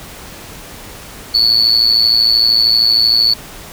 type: tone with amplitude modulation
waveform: sine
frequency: 4435 Hz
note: C#8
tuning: in tune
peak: -3 dBFS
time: 1.34-3.34 s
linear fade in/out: 10 ms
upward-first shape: sine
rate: 113 Hz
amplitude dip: 90%
effects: tanh soft clip ceiling -3 dBFS + pink hiss -33 dBFS RMS until 3.72 s